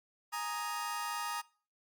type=chord; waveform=sawtooth; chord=Ab suspended second; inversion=none; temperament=just; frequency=830.6 / 934.4 / 1245.9 Hz; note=Ab5 / Bb5 / Eb6; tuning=0 / +4 / +2 cents; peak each=-39 / -35 / -35 dBFS; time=0.32-1.42 s; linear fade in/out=20 ms; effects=noise-tail reverb RT60 0.4 s tail -22 dB re dry + Opus 48 kbps